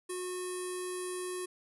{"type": "tone with low-pass filter", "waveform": "square", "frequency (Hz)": 363.5, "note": "F#4", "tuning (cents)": -31, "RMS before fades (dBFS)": -38, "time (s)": [0.09, 1.46], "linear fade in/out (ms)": 10, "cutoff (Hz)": 10000, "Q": 10, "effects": []}